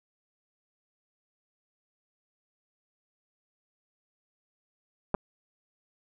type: clicks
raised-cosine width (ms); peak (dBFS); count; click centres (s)
1; -13; 2; 5.143 / 5.148
effects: none